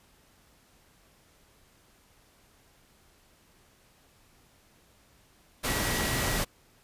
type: tone in noise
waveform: sine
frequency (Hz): 1924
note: B6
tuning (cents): -46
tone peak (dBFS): -37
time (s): 5.66-6.39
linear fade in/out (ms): 20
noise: pink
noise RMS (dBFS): -29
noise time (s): 5.63-6.45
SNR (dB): -11
effects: pink hiss -62 dBFS RMS until 6.83 s + resampled to 32000 Hz